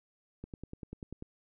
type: click train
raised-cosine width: 3 ms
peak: -29 dBFS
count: 9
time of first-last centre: 0.44-1.224 s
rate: 10.2 Hz
effects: none